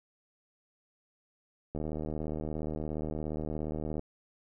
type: click train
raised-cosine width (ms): 2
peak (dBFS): -23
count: 174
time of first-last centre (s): 1.75-3.994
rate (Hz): 77.1
effects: none